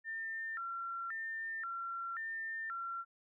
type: tone with vibrato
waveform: sine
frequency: 1568 Hz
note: G6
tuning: in tune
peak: -38 dBFS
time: 0.04-3.05 s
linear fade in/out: 50 ms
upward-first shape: square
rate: 0.94 Hz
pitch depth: 240 cents each way
effects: none